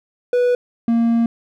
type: tone pair in turn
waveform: triangle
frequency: 491.2 / 231.8 Hz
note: B4 / A#3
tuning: -9 / -10 cents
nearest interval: octave + minor second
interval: 1301 cents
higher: first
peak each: -11 dBFS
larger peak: neither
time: 0.33-0.55 / 0.88-1.26 s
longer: second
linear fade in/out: 2 ms
effects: none